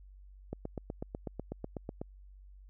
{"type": "click train", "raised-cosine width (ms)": 2, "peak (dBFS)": -24, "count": 13, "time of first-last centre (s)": [0.53, 2.015], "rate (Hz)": 8.08, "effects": ["added 48 Hz sine -51 dBFS peak until 2.69 s"]}